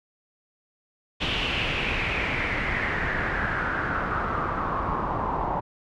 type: noise with low-pass filter sweep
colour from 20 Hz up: pink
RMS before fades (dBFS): -27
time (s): 1.2-5.61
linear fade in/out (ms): 20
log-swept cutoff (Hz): 3100 to 900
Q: 4.4
effects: none

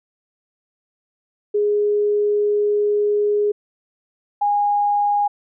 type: tone pair in turn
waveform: sine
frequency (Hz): 414.8 / 820.8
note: G#4 / G#5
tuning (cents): -2 / -21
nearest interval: octave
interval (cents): 1181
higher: second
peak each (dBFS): -15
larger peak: neither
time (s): 1.54-3.52 / 4.41-5.28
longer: first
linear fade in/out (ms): 10
effects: none

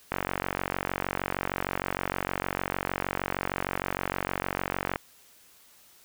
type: click train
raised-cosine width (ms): 0.5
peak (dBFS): -12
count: 226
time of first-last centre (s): 0.12-4.959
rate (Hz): 46.5
effects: white hiss -57 dBFS RMS until 6.04 s

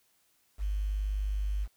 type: tone with quantisation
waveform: sine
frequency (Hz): 50.5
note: G#1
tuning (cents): -48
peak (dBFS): -28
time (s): 0.58-1.68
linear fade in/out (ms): 50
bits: 9
effects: white hiss -70 dBFS RMS until 1.76 s

